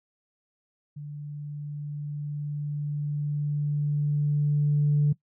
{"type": "tone with level ramp", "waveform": "sine", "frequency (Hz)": 146.83, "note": "D3", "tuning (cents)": 0, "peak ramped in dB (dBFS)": [-35, -17], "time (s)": [0.96, 5.13], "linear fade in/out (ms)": 10, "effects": ["noise-tail reverb RT60 0.1 s tail -20 dB re dry", "tanh soft clip ceiling -15 dBFS"]}